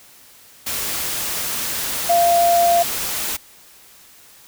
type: tone in noise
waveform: sine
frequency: 690 Hz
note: F5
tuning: 21 cents flat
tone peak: -12 dBFS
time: 2.09-2.83 s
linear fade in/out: 10 ms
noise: white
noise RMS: -24 dBFS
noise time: 0.66-3.37 s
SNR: +9 dB
effects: white hiss -47 dBFS RMS until 4.47 s